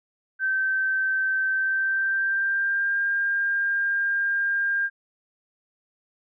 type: tone with pitch glide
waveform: sine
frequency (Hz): 1548 to 1603.5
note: G6 to G6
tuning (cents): -22 to +39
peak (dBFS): -21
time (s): 0.39-4.9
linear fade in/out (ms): 50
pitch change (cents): +61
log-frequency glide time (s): 1.51-3
effects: none